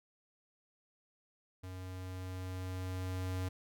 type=tone with level ramp; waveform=square; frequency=92.5 Hz; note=F#2; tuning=in tune; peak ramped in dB=-44 to -35 dBFS; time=1.63-3.49 s; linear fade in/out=10 ms; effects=none